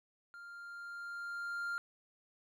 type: tone with level ramp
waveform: triangle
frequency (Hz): 1396.9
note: F6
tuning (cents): 0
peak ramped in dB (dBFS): -47 to -33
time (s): 0.34-1.78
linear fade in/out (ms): 0
effects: none